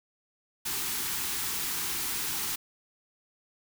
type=band-stop noise; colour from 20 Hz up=white; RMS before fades=-32 dBFS; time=0.65-2.56 s; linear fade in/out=10 ms; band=460 to 760 Hz; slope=96 dB/octave; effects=none